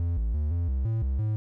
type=tone with pitch steps; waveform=triangle; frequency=85.4 / 55.3 / 75 / 85.8 / 65.7 / 112 / 66.3 / 107.9 Hz; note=F2 / A1 / D2 / F2 / C2 / A2 / C2 / A2; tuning=-38 / +9 / +37 / -30 / +8 / +31 / +23 / -33 cents; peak=-22 dBFS; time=0-1.36 s; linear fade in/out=0 ms; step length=170 ms; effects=none